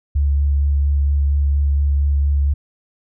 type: tone with vibrato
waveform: sine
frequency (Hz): 71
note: C#2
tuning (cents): +42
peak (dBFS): -13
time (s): 0.15-2.54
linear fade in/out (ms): 10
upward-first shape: sine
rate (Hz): 4.3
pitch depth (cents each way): 15
effects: none